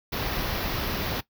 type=band-stop noise; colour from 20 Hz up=pink; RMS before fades=-29 dBFS; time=0.12-1.21 s; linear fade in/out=10 ms; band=5600 to 12000 Hz; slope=48 dB/octave; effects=noise-tail reverb RT60 0.1 s tail -17 dB re dry